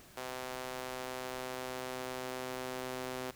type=tone with high-pass filter sweep; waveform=sawtooth; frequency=128 Hz; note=C3; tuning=38 cents flat; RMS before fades=-41 dBFS; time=0.17-3.31 s; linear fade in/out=5 ms; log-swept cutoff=550 to 360 Hz; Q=0.99; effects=pink hiss -57 dBFS RMS until 3.35 s